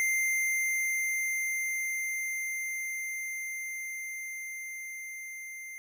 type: tone with level ramp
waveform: square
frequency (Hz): 2093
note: C7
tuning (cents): 0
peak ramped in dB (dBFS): -26 to -41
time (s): 0-5.78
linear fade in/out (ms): 0
effects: none